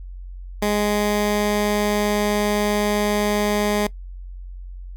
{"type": "tone", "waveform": "15% pulse", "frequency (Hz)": 207.7, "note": "G#3", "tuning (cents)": 0, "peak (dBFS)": -12, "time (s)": [0.62, 3.87], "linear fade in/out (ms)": 5, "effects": ["noise-tail reverb RT60 0.1 s tail -20 dB re dry", "added 45 Hz sine -32 dBFS peak until 4.96 s"]}